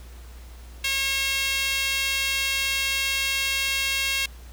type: tone with high-pass filter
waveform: sawtooth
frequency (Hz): 543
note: C#5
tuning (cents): -36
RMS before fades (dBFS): -25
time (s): 0.84-4.26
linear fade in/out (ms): 5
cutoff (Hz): 2600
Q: 2.3
effects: added 60 Hz sine -40 dBFS peak until 4.52 s + pink hiss -51 dBFS RMS until 4.52 s